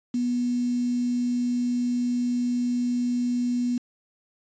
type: tone with quantisation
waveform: sine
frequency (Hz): 244.2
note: B3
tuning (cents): -19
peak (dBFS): -22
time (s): 0.14-3.78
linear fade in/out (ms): 5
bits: 7
effects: resampled to 16000 Hz